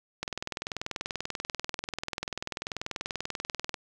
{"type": "click train", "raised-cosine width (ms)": 0.2, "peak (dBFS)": -15, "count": 73, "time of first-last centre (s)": [0.23, 3.742], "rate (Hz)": 20.5, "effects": []}